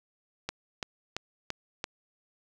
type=click train; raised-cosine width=0.2 ms; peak=-15 dBFS; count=5; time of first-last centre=0.49-1.841 s; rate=2.96 Hz; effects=none